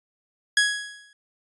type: tone with exponential decay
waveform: sawtooth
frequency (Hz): 1667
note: G#6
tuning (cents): +6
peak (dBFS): -11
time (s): 0.57-1.13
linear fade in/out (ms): 2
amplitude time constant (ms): 120
effects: resampled to 24000 Hz